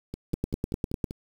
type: two click trains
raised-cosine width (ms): 3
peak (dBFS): -22 / -14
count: 6 / 8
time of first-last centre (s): 0.14-1.109 / 0.34-1.042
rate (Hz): 5.16 / 9.97
effects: 7-bit